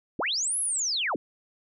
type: linear two-way sweep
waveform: sine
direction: up then down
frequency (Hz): 155.56 to 11190 to 177.8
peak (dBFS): -25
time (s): 0.19-1.16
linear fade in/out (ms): 2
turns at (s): 0.59
effects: none